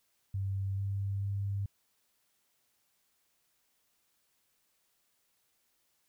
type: tone with pitch steps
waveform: sine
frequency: 97.4 / 98.9 / 99.6 Hz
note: G2 / G2 / G2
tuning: -11 / +16 / +28 cents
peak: -31 dBFS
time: 0.34-1.66 s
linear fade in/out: 5 ms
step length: 440 ms
effects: white hiss -75 dBFS RMS until 6.08 s